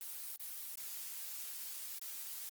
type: noise with dropouts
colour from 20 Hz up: blue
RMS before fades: -45 dBFS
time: 0.01-2.49 s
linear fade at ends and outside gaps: 1 ms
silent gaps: 0.361-0.398 / 0.756-0.774 / 1.986-2.016 s
effects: Opus 24 kbps